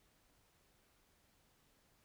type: silence
effects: pink hiss -73 dBFS RMS until 2.04 s